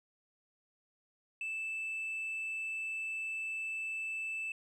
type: tone with tanh clipping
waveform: triangle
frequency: 2637 Hz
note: E7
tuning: in tune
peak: -36 dBFS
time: 1.41-4.52 s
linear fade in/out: 2 ms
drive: 6 dB
effects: none